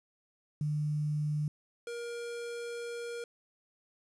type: tone pair in turn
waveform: sine / square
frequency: 150 / 472.4 Hz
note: D3 / A#4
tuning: +37 / +23 cents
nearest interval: octave + minor sixth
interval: 1986 cents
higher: second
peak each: -29 / -38 dBFS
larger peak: first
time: 0.61-1.48 / 1.87-3.24 s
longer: second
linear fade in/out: 2 ms
effects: resampled to 22050 Hz + 10-bit